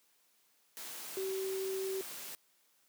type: tone in noise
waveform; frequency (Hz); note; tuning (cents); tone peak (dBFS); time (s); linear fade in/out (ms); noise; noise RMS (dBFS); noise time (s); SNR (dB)
sine; 382.8; G4; -41; -34; 1.17-2.01; 0; white; -45; 0.77-2.35; +8
effects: white hiss -71 dBFS RMS until 2.88 s + high-pass 200 Hz 12 dB/octave